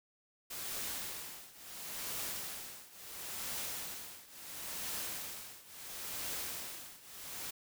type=noise with tremolo; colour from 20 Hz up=white; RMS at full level=-39 dBFS; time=0.5-7.51 s; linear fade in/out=10 ms; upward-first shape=triangle; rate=0.73 Hz; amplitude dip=90%; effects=none